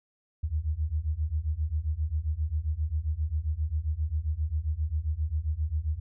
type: beating tone pair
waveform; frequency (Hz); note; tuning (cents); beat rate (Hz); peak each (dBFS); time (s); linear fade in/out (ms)
sine; 73.42 / 80.92; D2 / E2; 0 / -32; 7.5; -30 / -29; 0.43-6; 10
effects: none